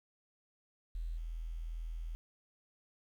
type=tone with level steps; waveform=sine; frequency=41.1 Hz; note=E1; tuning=4 cents flat; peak=-36 / -38 dBFS; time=0.95-2.15 s; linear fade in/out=0 ms; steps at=1.17 s; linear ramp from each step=10 ms; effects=11-bit